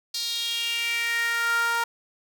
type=tone with high-pass filter sweep; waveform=sawtooth; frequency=466.2 Hz; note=A#4; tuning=in tune; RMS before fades=-26 dBFS; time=0.14-1.84 s; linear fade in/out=5 ms; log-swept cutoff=4400 to 1100 Hz; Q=4.6; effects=none